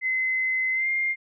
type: tone with pitch glide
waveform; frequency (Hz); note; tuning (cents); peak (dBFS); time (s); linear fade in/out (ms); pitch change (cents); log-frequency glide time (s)
sine; 2048 to 2114; C7 to C7; -38 to +17; -22; 0.01-1.16; 50; +55; 0.73-0.88
effects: none